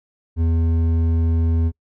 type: tone with hard clipping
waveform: sine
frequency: 82.41 Hz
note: E2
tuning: in tune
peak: -17 dBFS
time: 0.36-1.72 s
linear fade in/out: 50 ms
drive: 8 dB
effects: noise-tail reverb RT60 0.1 s tail -26 dB re dry